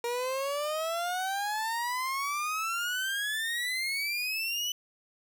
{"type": "exponential sweep", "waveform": "30% pulse", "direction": "up", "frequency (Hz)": [469.5, 2999], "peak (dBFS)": -27, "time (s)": [0.04, 4.72], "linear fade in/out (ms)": 2, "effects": []}